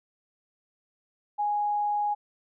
sine tone, 829 Hz, G#5, 3 cents flat, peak -24 dBFS, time 1.38-2.15 s, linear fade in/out 20 ms, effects none

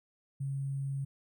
sine tone with sample-and-hold, 137.3 Hz, C#3, 16 cents flat, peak -32 dBFS, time 0.4-1.05 s, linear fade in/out 10 ms, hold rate 8820 Hz, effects none

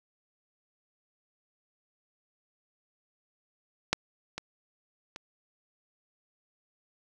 clicks, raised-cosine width 0.2 ms, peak -6 / -18 / -23 dBFS, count 3, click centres 3.93 / 4.38 / 5.161 s, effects none

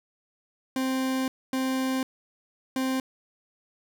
40% pulse tone bursts at uneven times, 261.9 Hz, C4, 2 cents sharp, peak -24 dBFS, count 3, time 0.76-1.28 / 1.53-2.03 / 2.76-3 s, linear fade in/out 2 ms, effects none

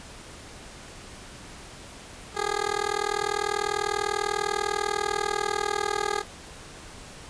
15% pulse tone with amplitude modulation, 410.7 Hz, G#4, 19 cents flat, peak -15 dBFS, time 2.34-6.24 s, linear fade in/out 50 ms, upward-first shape sine, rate 40.1 Hz, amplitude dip 100%, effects pink hiss -44 dBFS RMS until 7.29 s + resampled to 22050 Hz

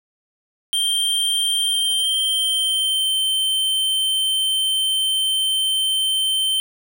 square tone with pitch glide, 3164 to 3104 Hz, G7 to G7, +15 to -18 cents, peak -18 dBFS, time 0.73-6.6 s, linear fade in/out 0 ms, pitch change -33 cents, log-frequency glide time 1.6-3.15 s, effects none

